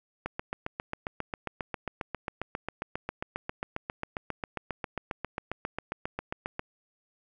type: click train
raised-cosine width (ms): 0.5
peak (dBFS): -17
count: 48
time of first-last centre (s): 0.26-6.594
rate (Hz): 7.42
effects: none